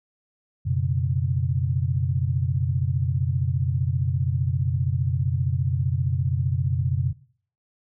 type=chord; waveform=sine; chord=F# suspended fourth; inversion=none; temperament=equal with one note detuned; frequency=90.28 / 123.47 / 138.59 Hz; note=F#2 / B2 / C#3; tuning=-42 / 0 / 0 cents; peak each=-25 dBFS; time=0.65-7.13 s; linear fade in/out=20 ms; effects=noise-tail reverb RT60 0.5 s tail -18 dB re dry